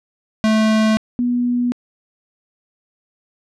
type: tone pair in turn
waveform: square / sine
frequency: 218 / 243.9 Hz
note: A3 / B3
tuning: -16 / -21 cents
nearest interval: major second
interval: 195 cents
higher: second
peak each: -13 / -15 dBFS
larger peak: first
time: 0.44-0.97 / 1.19-1.72 s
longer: neither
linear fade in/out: 0 ms
effects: low-pass 6000 Hz 12 dB/octave